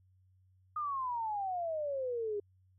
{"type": "exponential sweep", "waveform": "sine", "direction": "down", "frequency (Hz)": [1244.5, 402.2], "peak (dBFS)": -33, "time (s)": [0.76, 2.4], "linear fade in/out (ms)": 5, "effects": ["added 93 Hz sine -64 dBFS peak until 2.78 s"]}